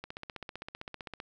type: click train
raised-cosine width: 0.3 ms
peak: -24 dBFS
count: 19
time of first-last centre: 0.04-1.201 s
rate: 15.5 Hz
effects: none